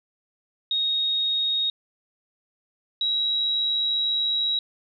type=tone pair in turn; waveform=sine; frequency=3741 / 3862 Hz; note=A#7 / B7; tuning=+5 / -39 cents; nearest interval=minor second; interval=56 cents; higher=second; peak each=-21 dBFS; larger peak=neither; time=0.71-1.7 / 3.01-4.59 s; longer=second; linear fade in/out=2 ms; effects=none